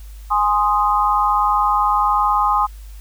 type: chord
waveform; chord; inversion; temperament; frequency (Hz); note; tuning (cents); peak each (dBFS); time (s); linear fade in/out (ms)
sine; Ab major; none; equal; 830.6 / 1046.5 / 1244.5; Ab5 / C6 / Eb6; 0 / 0 / 0; -18; 0.3-2.67; 20
effects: added 51 Hz sine -33 dBFS peak until 3 s + white hiss -50 dBFS RMS until 3 s